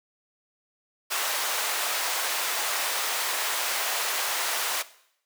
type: high-pass noise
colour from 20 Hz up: pink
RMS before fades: -28 dBFS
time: 1.1-4.83 s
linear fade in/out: 20 ms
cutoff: 750 Hz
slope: 12 dB/octave
effects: noise-tail reverb RT60 0.7 s tail -17 dB re dry + high-pass 400 Hz 12 dB/octave